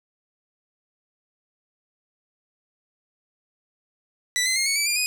15% pulse tone with pitch steps, 1975.5 / 2053 / 2134 / 2219 / 2306 / 2397 / 2492 Hz, B6 / C7 / C7 / C#7 / D7 / D7 / D#7, 0 / -33 / +34 / +1 / -32 / +35 / +2 cents, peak -14 dBFS, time 4.36-5.06 s, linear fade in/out 0 ms, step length 100 ms, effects none

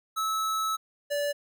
square tone pair in turn, 1300 / 579.1 Hz, E6 / D5, -24 / -24 cents, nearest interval octave + major second, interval 1400 cents, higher first, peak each -27 dBFS, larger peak neither, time 0.16-0.77 / 1.1-1.33 s, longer first, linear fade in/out 20 ms, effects none

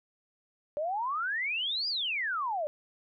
sine exponential two-way sweep, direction up then down, 572 to 4978 to 572 Hz, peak -29 dBFS, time 0.77-2.67 s, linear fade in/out 0 ms, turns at 1.88 s, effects none

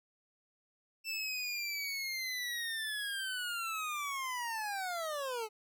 25% pulse linear sweep, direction down, 2667 to 420 Hz, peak -32 dBFS, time 1.04-5.49 s, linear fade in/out 50 ms, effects none

